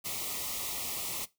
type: band-stop noise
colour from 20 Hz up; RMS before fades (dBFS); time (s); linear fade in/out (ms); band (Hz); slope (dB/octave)
white; -36; 0.04-1.26; 20; 1300 to 1900; 96
effects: noise-tail reverb RT60 0.2 s tail -18 dB re dry